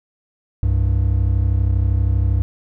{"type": "tone pair together", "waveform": "triangle", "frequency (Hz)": [65.41, 98], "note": ["C2", "G2"], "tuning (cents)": [0, 0], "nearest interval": "perfect fifth", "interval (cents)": 700, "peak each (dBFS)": -15, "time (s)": [0.63, 2.42], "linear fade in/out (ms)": 0, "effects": []}